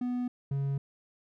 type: tone pair in turn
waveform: triangle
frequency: 246.9 / 138.57 Hz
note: B3 / C#3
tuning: 0 / 0 cents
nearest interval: minor seventh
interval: 1000 cents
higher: first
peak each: -27 / -26 dBFS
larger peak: second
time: 0.01-0.28 / 0.51-0.78 s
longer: neither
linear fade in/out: 5 ms
effects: none